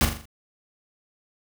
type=noise with echo; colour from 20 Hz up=pink; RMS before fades=-19 dBFS; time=0.01-0.05 s; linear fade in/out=0 ms; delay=41 ms; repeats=5; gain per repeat=-6 dB; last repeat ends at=0.255 s; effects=none